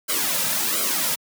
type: noise with flanger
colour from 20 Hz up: white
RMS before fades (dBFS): -23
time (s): 0.08-1.16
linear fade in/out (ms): 20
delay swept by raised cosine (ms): 1.1 to 2.8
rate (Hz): 1.4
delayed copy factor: -0.8
effects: high-pass 150 Hz 12 dB/octave